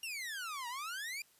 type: exponential two-way sweep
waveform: sawtooth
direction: down then up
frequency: 2848 to 931 to 2441 Hz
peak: -36 dBFS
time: 0.03-1.22 s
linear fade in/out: 2 ms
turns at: 0.68 s
effects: white hiss -67 dBFS RMS until 1.39 s + resampled to 32000 Hz